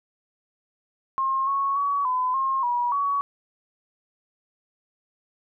sine tone with pitch steps, 1069 / 1104 / 1130 / 1011 / 1070 / 966 / 1126 Hz, C6 / C#6 / C#6 / B5 / C6 / B5 / C#6, +37 / -7 / +33 / +40 / +38 / -39 / +27 cents, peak -21 dBFS, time 1.18-3.21 s, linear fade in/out 0 ms, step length 290 ms, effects none

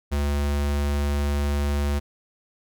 square tone, 72 Hz, D2, 34 cents flat, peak -22 dBFS, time 0.11-2 s, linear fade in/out 20 ms, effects none

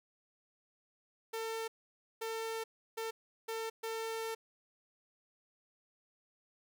sawtooth tone bursts at uneven times, 449.2 Hz, A4, 36 cents sharp, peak -33 dBFS, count 5, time 1.33-1.68 / 2.21-2.64 / 2.97-3.11 / 3.48-3.7 / 3.83-4.35 s, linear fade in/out 10 ms, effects none

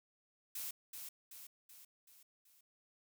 blue noise with echo, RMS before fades -43 dBFS, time 0.55-0.71 s, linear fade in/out 5 ms, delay 380 ms, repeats 5, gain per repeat -5 dB, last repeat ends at 2.61 s, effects none

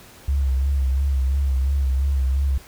sine tone with vibrato, 67.6 Hz, C#2, 43 cents flat, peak -17 dBFS, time 0.28-2.58 s, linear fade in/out 5 ms, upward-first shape sine, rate 2.9 Hz, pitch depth 58 cents each way, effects pink hiss -46 dBFS RMS until 2.67 s

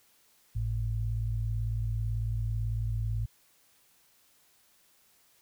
sine tone pair together, 51.91 / 110 Hz, G#1 / A2, 0 / 0 cents, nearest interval octave + minor second, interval 1300 cents, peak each -32 / -30 dBFS, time 0.55-3.26 s, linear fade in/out 10 ms, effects white hiss -65 dBFS RMS until 5.41 s

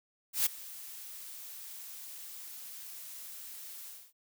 blue noise with ADSR envelope, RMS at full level -26 dBFS, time 0.33-4.13 s, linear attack 130 ms, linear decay 11 ms, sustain -20 dB, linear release 260 ms, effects none

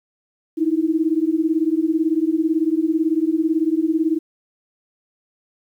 sine beating tone pair, 311.1 / 329.1 Hz, D#4 / E4, 0 / -3 cents, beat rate 18 Hz, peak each -19 dBFS, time 0.57-4.19 s, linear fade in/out 20 ms, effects 9-bit

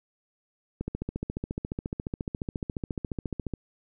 click train, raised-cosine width 3 ms, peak -18 dBFS, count 40, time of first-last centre 0.81-3.537 s, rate 14.3 Hz, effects none

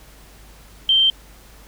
sine tone, 3136 Hz, G7, in tune, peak -12 dBFS, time 0.89-1.1 s, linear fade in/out 2 ms, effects added 50 Hz sine -45 dBFS peak until 1.67 s + pink hiss -48 dBFS RMS until 1.67 s

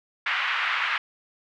pink band-pass noise, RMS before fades -26 dBFS, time 0.26-0.98 s, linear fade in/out 5 ms, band 1200 to 2800 Hz, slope 24 dB/octave, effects none

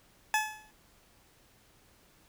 20% pulse tone with exponential decay, 859 Hz, A5, 42 cents flat, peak -18 dBFS, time 0.34-0.71 s, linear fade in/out 1 ms, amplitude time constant 79 ms, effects pink hiss -63 dBFS RMS until 2.28 s

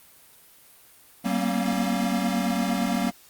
square tone cluster, 190.5 / 231.4 / 240.2 / 271.8 / 705 Hz, G3 / A#3 / B3 / C#4 / F5, -49 / -13 / -48 / -34 / +16 cents, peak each -28 / -29 / -31 / -31 / -35 dBFS, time 1.24-3.11 s, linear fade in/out 20 ms, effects white hiss -53 dBFS RMS until 3.29 s + Opus 32 kbps

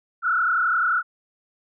sine tone with frequency modulation, 1396.9 Hz, F6, in tune, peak -18 dBFS, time 0.22-1.03 s, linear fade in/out 50 ms, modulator 31.6 Hz, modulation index 2.7, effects none

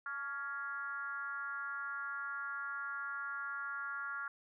sine tone with frequency modulation, 1396.9 Hz, F6, in tune, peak -38 dBFS, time 0.06-4.28 s, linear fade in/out 2 ms, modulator 268 Hz, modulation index 0.92, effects none

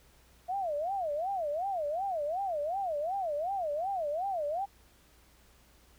sine tone with vibrato, 680 Hz, F5, 46 cents flat, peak -30 dBFS, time 0.48-4.66 s, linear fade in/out 20 ms, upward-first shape sine, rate 2.7 Hz, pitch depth 280 cents each way, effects added 60 Hz sine -63 dBFS peak until 5.98 s + pink hiss -63 dBFS RMS until 5.98 s

